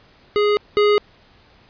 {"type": "tone pair in turn", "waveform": "square", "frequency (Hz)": [415.3, 415.3], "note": ["G#4", "G#4"], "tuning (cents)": [0, 0], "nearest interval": "unison", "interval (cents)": 0, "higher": "neither", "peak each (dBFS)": [-15, -13], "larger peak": "second", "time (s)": [[0.36, 0.57], [0.77, 0.98]], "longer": "neither", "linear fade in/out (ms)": 0, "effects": ["pink hiss -52 dBFS RMS until 1.69 s", "resampled to 11025 Hz"]}